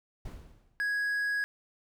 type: noise with exponential decay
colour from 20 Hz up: brown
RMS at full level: -38 dBFS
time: 0.25-0.9 s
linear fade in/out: 5 ms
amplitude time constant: 140 ms
type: tone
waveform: triangle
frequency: 1661.2 Hz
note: G#6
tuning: in tune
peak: -26 dBFS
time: 0.8-1.44 s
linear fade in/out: 0 ms
effects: none